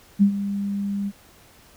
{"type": "tone with ADSR envelope", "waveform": "sine", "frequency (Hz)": 200.4, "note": "G3", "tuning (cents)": 38, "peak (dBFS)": -10, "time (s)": [0.19, 1.12], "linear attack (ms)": 31, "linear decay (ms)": 88, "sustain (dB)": -13, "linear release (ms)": 45, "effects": ["pink hiss -52 dBFS RMS until 1.76 s"]}